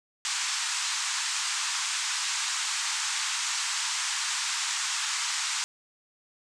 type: band-pass noise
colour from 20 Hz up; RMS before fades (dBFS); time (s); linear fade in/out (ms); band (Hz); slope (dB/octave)
white; -30; 0.25-5.64; 0; 890 to 8200; 48
effects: none